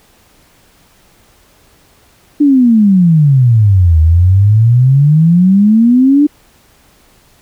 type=exponential two-way sweep; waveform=sine; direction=down then up; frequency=300 to 77.8 to 300 Hz; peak=-4 dBFS; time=2.4-6.27 s; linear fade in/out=10 ms; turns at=4 s; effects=pink hiss -48 dBFS RMS until 7.41 s